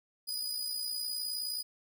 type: tone with amplitude modulation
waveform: sawtooth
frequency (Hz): 4947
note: D#8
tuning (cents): -11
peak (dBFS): -29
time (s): 0.27-1.63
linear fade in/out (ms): 20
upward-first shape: sine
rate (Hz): 59.4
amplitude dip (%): 50
effects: none